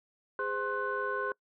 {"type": "tone cluster", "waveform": "sine", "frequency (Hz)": [410.5, 514, 1058, 1495], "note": ["G#4", "C5", "C6", "F#6"], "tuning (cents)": [-20, -31, 19, 17], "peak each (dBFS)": [-36, -37, -35, -34], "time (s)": [0.39, 1.32], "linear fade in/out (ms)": 2, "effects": ["noise-tail reverb RT60 0.1 s tail -25 dB re dry", "tanh soft clip ceiling -21 dBFS"]}